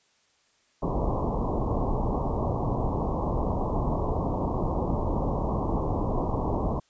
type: low-pass noise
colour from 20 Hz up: pink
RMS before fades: -27 dBFS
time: 0.82-6.8 s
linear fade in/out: 10 ms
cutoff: 1100 Hz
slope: 96 dB/octave
effects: white hiss -66 dBFS RMS until 6.89 s + resampled to 16000 Hz